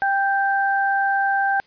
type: tone pair together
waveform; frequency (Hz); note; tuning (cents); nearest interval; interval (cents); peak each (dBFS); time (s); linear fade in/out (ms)
sine; 789.5 / 1568; G5 / G6; +12 / 0; octave; 1188; -19 / -21; 0.02-1.6; 0
effects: white hiss -55 dBFS RMS until 1.66 s + resampled to 11025 Hz